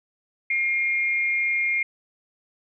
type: tone pair together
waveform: sine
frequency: 2131 / 2392 Hz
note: C7 / D7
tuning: +31 / +31 cents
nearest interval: major second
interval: 200 cents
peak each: -21 / -29 dBFS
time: 0.5-1.83 s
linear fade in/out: 5 ms
effects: none